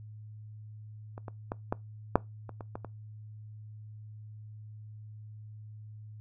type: clicks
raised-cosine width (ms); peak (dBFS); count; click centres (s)
1; -29 / -26 / -19 / -15 / -6 / -28 / -27 / -23 / -26; 9; 1.179 / 1.282 / 1.519 / 1.725 / 2.156 / 2.493 / 2.608 / 2.755 / 2.847
effects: noise-tail reverb RT60 0.2 s tail -22 dB re dry + added 107 Hz sine -44 dBFS peak until 6.2 s